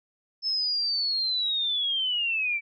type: linear sweep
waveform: sine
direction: down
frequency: 5274 to 2294 Hz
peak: -24 dBFS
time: 0.42-2.61 s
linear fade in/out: 50 ms
effects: none